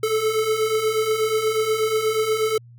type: beating tone pair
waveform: square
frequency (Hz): 430.6 / 438.9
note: A4 / A4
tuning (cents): -37 / -4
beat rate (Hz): 8.3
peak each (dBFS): -26 / -21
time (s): 0.03-2.58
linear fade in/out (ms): 5
effects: added 119 Hz sine -43 dBFS peak until 2.78 s